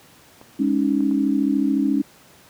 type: clicks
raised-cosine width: 1 ms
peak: -28 dBFS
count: 3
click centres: 0.414 / 1.006 / 1.112 s
type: chord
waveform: sine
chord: Ab suspended fourth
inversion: none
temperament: equal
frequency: 207.7 / 277.2 / 311.1 Hz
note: Ab3 / Db4 / Eb4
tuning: 0 / 0 / 0 cents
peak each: -23 / -19 / -23 dBFS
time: 0.59-2.02 s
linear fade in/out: 10 ms
effects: pink hiss -50 dBFS RMS until 2.49 s + high-pass 100 Hz 12 dB/octave